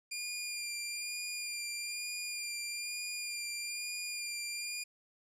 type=tone with vibrato; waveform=15% pulse; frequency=2405 Hz; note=D7; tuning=41 cents sharp; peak=-30 dBFS; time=0.11-4.84 s; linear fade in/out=10 ms; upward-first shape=sine; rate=1.1 Hz; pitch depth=19 cents each way; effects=low-pass 12000 Hz 12 dB/octave